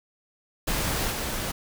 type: noise with level steps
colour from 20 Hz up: pink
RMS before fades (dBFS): -27 / -30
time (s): 0.67-1.52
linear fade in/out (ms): 10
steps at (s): 1.1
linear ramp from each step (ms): 20
effects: none